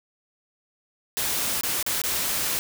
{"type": "noise with dropouts", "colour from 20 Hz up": "white", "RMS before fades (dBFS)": -26, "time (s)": [1.17, 2.59], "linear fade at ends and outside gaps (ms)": 0, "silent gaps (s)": [[1.61, 1.634], [1.827, 1.864], [2.017, 2.038]], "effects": []}